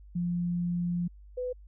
sine tone pair in turn, 174.61 / 500.5 Hz, F3 / B4, 0 / +23 cents, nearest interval octave + tritone, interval 1823 cents, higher second, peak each -27 / -30 dBFS, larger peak first, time 0.15-1.08 / 1.37-1.53 s, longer first, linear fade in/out 10 ms, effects added 50 Hz sine -48 dBFS peak until 1.67 s

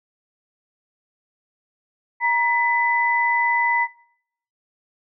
sine tone pair together, 943.9 / 2000 Hz, A#5 / B6, +21 / +21 cents, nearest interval octave + minor second, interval 1300 cents, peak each -19 dBFS, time 2.2-3.88 s, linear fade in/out 50 ms, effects noise-tail reverb RT60 0.7 s tail -23 dB re dry

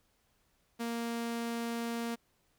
sawtooth tone, 233.1 Hz, A#3, in tune, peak -30 dBFS, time 0.79-2.16 s, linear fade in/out 20 ms, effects pink hiss -73 dBFS RMS until 2.58 s

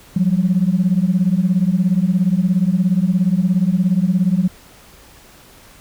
sine beating tone pair, 174.61 / 191.61 Hz, F3 / G3, 0 / -39 cents, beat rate 17 Hz, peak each -15 dBFS, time 0.16-4.48 s, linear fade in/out 5 ms, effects tanh soft clip ceiling -6 dBFS + pink hiss -45 dBFS RMS until 5.8 s

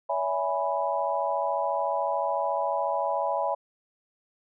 sine chord, C# minor seventh, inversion none, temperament equal with one note detuned, 565.4 / 659.3 / 830.6 / 987.8 Hz, C#5 / E5 / G#5 / B5, +34 / 0 / 0 / 0 cents, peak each -30 dBFS, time 0.09-3.55 s, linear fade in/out 10 ms, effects none

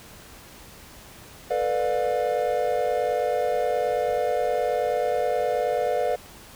triangle chord, B half-diminished seventh, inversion third, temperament just, 444.5 / 493.9 / 592.7 / 711.2 Hz, A4 / B4 / D5 / F5, +18 / 0 / +16 / +31 cents, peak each -28 / -24 / -25 / -25 dBFS, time 1.5-6.16 s, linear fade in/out 10 ms, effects pink hiss -46 dBFS RMS until 6.55 s

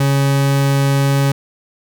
40% pulse tone, 138.59 Hz, C#3, in tune, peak -11 dBFS, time 0-1.32 s, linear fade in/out 5 ms, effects none

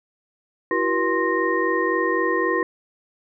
sine tone cluster, 333.9 / 377.7 / 479.3 / 1053 / 1854 Hz, E4 / F#4 / A#4 / C6 / A#6, +22 / +36 / +48 / +11 / -10 cents, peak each -25 dBFS, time 0.71-2.63 s, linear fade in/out 2 ms, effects none

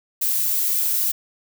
violet noise, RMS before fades -21 dBFS, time 0.21-1.12 s, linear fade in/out 10 ms, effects none

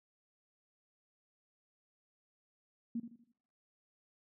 sine tone with echo, 233.1 Hz, A#3, in tune, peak -34 dBFS, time 2.95-3 s, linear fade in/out 5 ms, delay 80 ms, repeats 4, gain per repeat -9 dB, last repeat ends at 3.32 s, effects noise-tail reverb RT60 0.7 s tail -21 dB re dry

